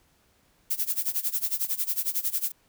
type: noise with tremolo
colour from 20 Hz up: violet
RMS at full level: -25 dBFS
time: 0.7-2.52 s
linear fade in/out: 10 ms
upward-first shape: sine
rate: 11 Hz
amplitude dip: 90%
effects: pink hiss -65 dBFS RMS until 2.68 s